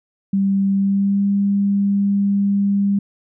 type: tone with pitch glide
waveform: sine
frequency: 196 to 199.89 Hz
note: G3 to G3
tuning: 0 to +34 cents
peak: -14 dBFS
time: 0.33-2.99 s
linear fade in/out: 5 ms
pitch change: +34 cents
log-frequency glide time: 0.74-1.26 s
effects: none